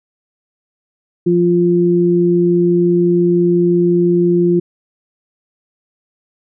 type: tone pair together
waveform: sine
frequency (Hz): 174.61 / 348.8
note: F3 / F4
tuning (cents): 0 / -2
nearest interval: octave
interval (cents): 1198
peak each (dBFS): -14 / -11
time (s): 1.26-4.6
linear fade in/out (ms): 10
effects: none